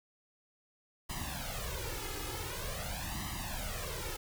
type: noise with flanger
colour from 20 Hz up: pink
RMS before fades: -39 dBFS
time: 1.09-4.17 s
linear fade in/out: 10 ms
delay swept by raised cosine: 1 to 2.4 ms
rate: 0.46 Hz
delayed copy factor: +0.9
effects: none